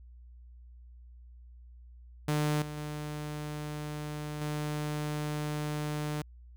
sawtooth tone with level steps, 150 Hz, D3, 37 cents sharp, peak -23 / -34 / -32 / -28 dBFS, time 2.28-6.22 s, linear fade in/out 5 ms, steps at 2.62 / 2.77 / 4.41 s, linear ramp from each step 2 ms, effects added 60 Hz sine -49 dBFS peak until 6.56 s

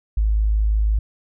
sine tone, 53 Hz, G#1, 36 cents sharp, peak -15 dBFS, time 0.17-0.99 s, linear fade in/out 5 ms, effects none

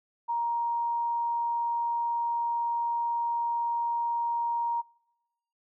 sine tone, 939 Hz, A#5, 12 cents sharp, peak -26 dBFS, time 0.28-4.82 s, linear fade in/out 20 ms, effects noise-tail reverb RT60 1.0 s tail -26 dB re dry

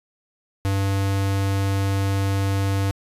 square tone, 98 Hz, G2, in tune, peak -20 dBFS, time 0.65-2.91 s, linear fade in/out 0 ms, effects resampled to 32000 Hz

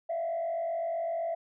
sine tone with frequency modulation, 669 Hz, E5, 25 cents sharp, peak -28 dBFS, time 0.09-1.35 s, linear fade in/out 10 ms, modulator 47.8 Hz, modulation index 0.61, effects tanh soft clip ceiling -26 dBFS

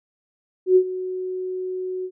sine tone with ADSR envelope, 370 Hz, F#4, in tune, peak -9 dBFS, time 0.66-2.11 s, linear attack 100 ms, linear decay 73 ms, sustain -16 dB, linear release 63 ms, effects none

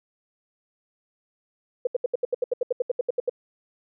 sine tone bursts, 493.9 Hz, B4, in tune, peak -19 dBFS, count 16, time 1.85-3.296 s, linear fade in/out 5 ms, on 21 ms, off 74 ms, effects none

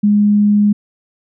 sine tone, 206.9 Hz, G#3, 6 cents flat, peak -8 dBFS, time 0.03-0.73 s, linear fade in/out 10 ms, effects none

